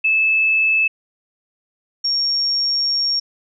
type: tone pair in turn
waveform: sine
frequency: 2615 / 5541 Hz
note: E7 / F8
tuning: -15 / -15 cents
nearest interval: octave + minor second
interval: 1300 cents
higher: second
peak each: -13 / -16 dBFS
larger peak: first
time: 0.04-0.88 / 2.04-3.2 s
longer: second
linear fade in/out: 10 ms
effects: none